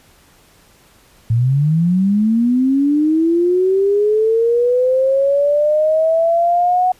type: linear sweep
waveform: sine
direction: up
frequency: 110 to 740 Hz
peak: -11 dBFS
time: 1.3-6.92 s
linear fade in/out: 5 ms
effects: pink hiss -50 dBFS RMS until 6.99 s + resampled to 32000 Hz